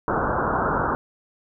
white low-pass noise, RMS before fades -23 dBFS, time 0.08-0.95 s, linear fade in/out 0 ms, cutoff 1500 Hz, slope 96 dB/octave, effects none

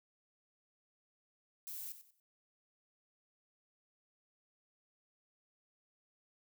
violet noise with echo, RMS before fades -45 dBFS, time 1.67-1.92 s, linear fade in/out 0 ms, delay 93 ms, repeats 3, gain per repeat -11 dB, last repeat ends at 2.199 s, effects noise-tail reverb RT60 0.1 s tail -26 dB re dry

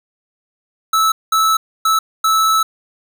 square tone bursts at uneven times, 1309 Hz, E6, 13 cents flat, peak -12 dBFS, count 4, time 0.93-1.12 / 1.32-1.57 / 1.85-1.99 / 2.24-2.63 s, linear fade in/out 5 ms, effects none

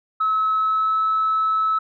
sine tone with pitch glide, 1292 to 1301 Hz, E6 to E6, -35 to -23 cents, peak -16 dBFS, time 0.2-1.79 s, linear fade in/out 10 ms, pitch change +12 cents, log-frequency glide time 0.55-1 s, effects tanh soft clip ceiling -13 dBFS

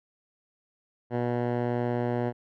10% pulse tone with low-pass filter, 121.1 Hz, B2, 34 cents flat, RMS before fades -28 dBFS, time 1.1-2.33 s, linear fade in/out 50 ms, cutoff 1200 Hz, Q 0.68, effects none

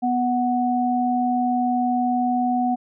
sine tone pair together, 246.9 / 739.9 Hz, B3 / F#5, 0 / 0 cents, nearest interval octave + perfect fifth, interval 1900 cents, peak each -21 dBFS, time 0.02-2.76 s, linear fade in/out 20 ms, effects none

